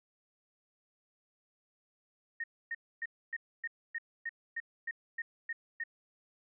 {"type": "tone bursts", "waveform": "sine", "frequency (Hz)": 1850, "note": "A#6", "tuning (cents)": -14, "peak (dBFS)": -34, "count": 12, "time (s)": [2.4, 5.838], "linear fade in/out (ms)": 5, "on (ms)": 39, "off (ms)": 270, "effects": []}